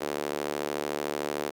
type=tone with high-pass filter; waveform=sawtooth; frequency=73.42 Hz; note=D2; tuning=in tune; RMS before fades=-32 dBFS; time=0-1.51 s; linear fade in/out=20 ms; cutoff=410 Hz; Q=1.7; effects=Opus 48 kbps